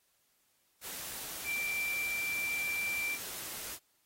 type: tone in noise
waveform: sine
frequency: 2349 Hz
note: D7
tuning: in tune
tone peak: -32 dBFS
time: 1.44-3.18 s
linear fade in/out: 50 ms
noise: white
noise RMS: -42 dBFS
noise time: 0.81-3.79 s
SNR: +7 dB
effects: white hiss -73 dBFS RMS until 4.05 s + AAC 48 kbps